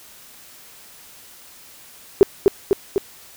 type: tone with echo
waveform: sine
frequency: 394 Hz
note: G4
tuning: 9 cents sharp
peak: -5 dBFS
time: 2.21-2.23 s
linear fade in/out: 0 ms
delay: 250 ms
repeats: 3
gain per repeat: -3 dB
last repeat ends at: 2.98 s
effects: white hiss -45 dBFS RMS until 3.36 s